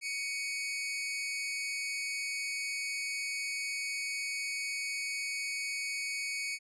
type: tone pair together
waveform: sawtooth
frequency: 2238 / 2512 Hz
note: C#7 / D#7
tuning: +16 / +16 cents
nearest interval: major second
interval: 200 cents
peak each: -31 / -39 dBFS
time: 0.01-6.59 s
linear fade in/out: 50 ms
effects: resampled to 24000 Hz